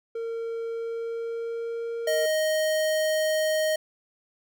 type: tone with pitch glide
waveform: triangle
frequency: 458.6 to 464.2 Hz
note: A#4 to A#4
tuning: -28 to -7 cents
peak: -27 dBFS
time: 0.15-2.26 s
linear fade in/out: 5 ms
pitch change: +21 cents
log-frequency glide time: 0.63-2 s
type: tone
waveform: square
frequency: 624 Hz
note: D#5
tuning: 5 cents sharp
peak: -23 dBFS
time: 2.07-3.76 s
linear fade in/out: 5 ms
effects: none